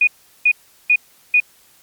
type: tone bursts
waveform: sine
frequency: 2465 Hz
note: D#7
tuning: 17 cents flat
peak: -9 dBFS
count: 4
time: 0.01-1.402 s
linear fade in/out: 5 ms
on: 63 ms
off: 380 ms
effects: white hiss -52 dBFS RMS until 1.82 s + MP3 96 kbps